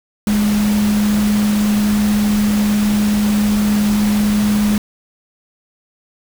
sine tone in noise, 208.8 Hz, G#3, 10 cents sharp, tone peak -12 dBFS, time 0.27-4.78 s, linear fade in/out 2 ms, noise pink, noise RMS -25 dBFS, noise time 0.27-4.78 s, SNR +10 dB, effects none

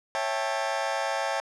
sawtooth chord, A dominant seventh, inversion first, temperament just, 550 / 660 / 792 / 880 Hz, C#5 / E5 / G5 / A5, -14 / +2 / +18 / 0 cents, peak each -28 dBFS, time 0.15-1.4 s, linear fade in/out 0 ms, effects low-pass 6000 Hz 12 dB/octave

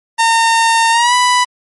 sawtooth tone with pitch glide, 913 to 989.9 Hz, A#5 to B5, -36 to +4 cents, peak -5 dBFS, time 0.18-1.45 s, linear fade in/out 20 ms, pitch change +140 cents, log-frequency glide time 0.91-1.14 s, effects MP3 48 kbps

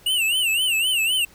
square tone with vibrato, 2826 Hz, F7, 20 cents sharp, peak -19 dBFS, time 0.06-1.25 s, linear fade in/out 5 ms, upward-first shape sine, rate 3.9 Hz, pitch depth 150 cents each way, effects pink hiss -51 dBFS RMS until 1.34 s

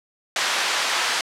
pink band-pass noise, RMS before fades -23 dBFS, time 0.36-1.21 s, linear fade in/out 2 ms, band 1000 to 6100 Hz, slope 12 dB/octave, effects low-pass 12000 Hz 12 dB/octave

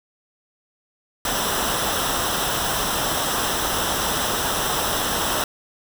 pink noise with comb filter, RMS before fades -23 dBFS, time 1.25-5.44 s, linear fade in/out 2 ms, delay 0.44 ms, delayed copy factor -0.65, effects none

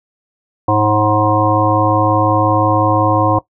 harmonic tone with a mistuned harmonic, 105.6 Hz, G#2, 29 cents sharp, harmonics 1 / 3 / 5 / 7 / 9 / 10, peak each -17 / -17 / -17 / -17 / -17 / -17 dBFS, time 0.68-3.39 s, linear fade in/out 5 ms, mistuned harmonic 5, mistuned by +22 cents, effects noise-tail reverb RT60 0.1 s tail -18 dB re dry

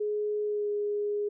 sine tone with pitch glide, 419.5 to 413.5 Hz, G#4 to G#4, +17 to -8 cents, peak -27 dBFS, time 0-1.29 s, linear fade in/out 10 ms, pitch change -25 cents, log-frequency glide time 0.44-0.69 s, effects none

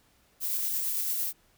violet noise with tremolo, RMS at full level -29 dBFS, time 0.4-1.33 s, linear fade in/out 50 ms, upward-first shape sine, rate 8.9 Hz, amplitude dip 25%, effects pink hiss -65 dBFS RMS until 1.57 s

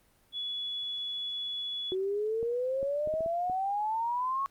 sine tone, 3400 Hz, G#7, 40 cents sharp, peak -32 dBFS, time 0.32-1.95 s, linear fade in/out 50 ms
sine exponential sweep, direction up, 370 to 1111 Hz, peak -28 dBFS, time 1.92-4.46 s, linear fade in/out 0 ms
clicks, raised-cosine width 2 ms, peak -29 dBFS, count 7, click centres 2.429 / 2.829 / 3.074 / 3.139 / 3.207 / 3.261 / 3.498 s
effects pink hiss -66 dBFS RMS until 4.5 s + Opus 32 kbps

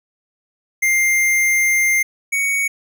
square tone pair in turn, 2100 / 2235 Hz, C7 / C#7, +6 / +14 cents, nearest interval minor second, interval 108 cents, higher second, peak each -14 / -17 dBFS, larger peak first, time 0.82-2.03 / 2.32-2.68 s, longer first, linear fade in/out 10 ms, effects none

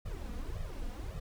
brown noise with flanger, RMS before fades -39 dBFS, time 0.05-1.2 s, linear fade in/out 10 ms, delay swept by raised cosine 1.6 to 4.2 ms, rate 1.8 Hz, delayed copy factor +0.9, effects none

